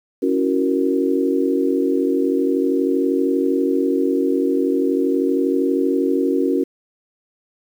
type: chord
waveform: sine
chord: F# dominant seventh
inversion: second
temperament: equal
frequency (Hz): 277.2 / 329.6 / 370 / 466.2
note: C#4 / E4 / F#4 / A#4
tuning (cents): 0 / 0 / 0 / 0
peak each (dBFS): -19 / -24 / -20 / -23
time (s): 0.22-6.64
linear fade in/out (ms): 10
effects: 8-bit